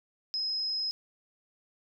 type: tone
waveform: sine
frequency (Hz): 5110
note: D#8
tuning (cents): +45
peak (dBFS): -29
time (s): 0.34-0.91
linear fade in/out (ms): 0
effects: none